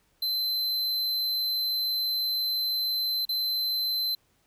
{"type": "tone with dropouts", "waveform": "square", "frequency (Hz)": 4073, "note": "C8", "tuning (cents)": -47, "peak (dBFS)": -26, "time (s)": [0.22, 4.15], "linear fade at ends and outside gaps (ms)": 5, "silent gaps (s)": [3.253, 3.29], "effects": ["pink hiss -68 dBFS RMS until 4.46 s"]}